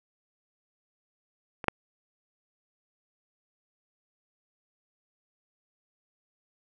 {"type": "clicks", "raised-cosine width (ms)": 0.5, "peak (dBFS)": [-21, -6], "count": 2, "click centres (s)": [1.642, 1.683], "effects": []}